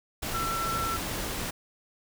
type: tone in noise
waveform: sine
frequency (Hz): 1342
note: E6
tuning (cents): +31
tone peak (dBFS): -29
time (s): 0.34-0.97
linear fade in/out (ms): 10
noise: pink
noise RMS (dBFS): -33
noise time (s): 0.22-1.51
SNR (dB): +1
effects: none